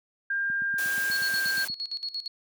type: tone with pitch glide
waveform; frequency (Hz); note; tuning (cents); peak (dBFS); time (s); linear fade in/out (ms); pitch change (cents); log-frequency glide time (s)
sine; 1600 to 1586.2; G6 to G6; +35 to +20; -25; 0.3-1.65; 5; -15; 1.1-1.38
type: click train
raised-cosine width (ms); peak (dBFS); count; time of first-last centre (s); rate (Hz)
5; -27; 11; 0.5-1.699; 8.34
type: noise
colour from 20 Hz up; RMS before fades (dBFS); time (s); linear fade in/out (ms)
white; -36; 0.78-1.68; 5
type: tone with tremolo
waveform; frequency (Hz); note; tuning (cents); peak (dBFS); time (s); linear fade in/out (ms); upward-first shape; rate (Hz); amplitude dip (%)
sine; 4342; C#8; -37; -29; 1.11-2.28; 5; square; 8.7; 80
effects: high-pass 200 Hz 12 dB/octave